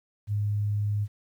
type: tone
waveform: sine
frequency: 103.6 Hz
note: G#2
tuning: 4 cents flat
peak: -24 dBFS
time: 0.27-1.08 s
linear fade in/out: 50 ms
effects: 10-bit